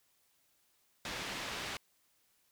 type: low-pass noise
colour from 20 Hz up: white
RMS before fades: -41 dBFS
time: 1.05-1.77 s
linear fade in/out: 2 ms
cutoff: 3600 Hz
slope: 12 dB/octave
effects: white hiss -73 dBFS RMS until 2.51 s